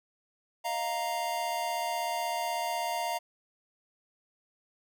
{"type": "chord", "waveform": "square", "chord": "Eb suspended second", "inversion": "none", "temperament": "equal", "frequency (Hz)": [622.3, 698.5, 932.3], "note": ["Eb5", "F5", "Bb5"], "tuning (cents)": [0, 0, 0], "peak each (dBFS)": [-40, -34, -34], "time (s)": [0.64, 3.19], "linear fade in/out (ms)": 20, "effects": []}